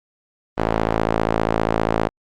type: tone with band-pass filter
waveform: sawtooth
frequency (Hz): 55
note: A1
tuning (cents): 0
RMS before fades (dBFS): -20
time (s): 0.57-2.09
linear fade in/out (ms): 20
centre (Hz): 680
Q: 0.83
effects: Opus 32 kbps